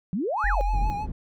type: exponential two-way sweep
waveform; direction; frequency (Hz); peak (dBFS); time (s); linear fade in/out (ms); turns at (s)
sine; up then down; 165.7 to 1975.5 to 502; -24; 0.13-0.61; 0; 0.48
type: tone with vibrato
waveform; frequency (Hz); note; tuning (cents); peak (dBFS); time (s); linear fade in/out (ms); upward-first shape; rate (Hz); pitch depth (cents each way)
triangle; 835; G#5; +9; -26; 0.36-1.07; 50; triangle; 6.3; 61
type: tone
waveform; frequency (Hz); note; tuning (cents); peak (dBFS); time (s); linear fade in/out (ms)
sine; 43.86; F1; +8; -22; 0.44-0.9; 0
type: low-pass noise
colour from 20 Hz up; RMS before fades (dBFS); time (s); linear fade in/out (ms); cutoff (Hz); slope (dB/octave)
white; -33; 0.73-1.12; 5; 120; 12
effects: none